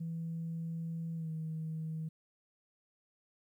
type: tone with pitch glide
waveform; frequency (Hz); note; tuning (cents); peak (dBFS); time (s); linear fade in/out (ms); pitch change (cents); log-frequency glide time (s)
sine; 164.81 to 159.01; E3 to D#3; 0 to +38; -35; 0-2.09; 10; -62; 1.15-1.3
effects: tanh soft clip ceiling -32 dBFS + 12-bit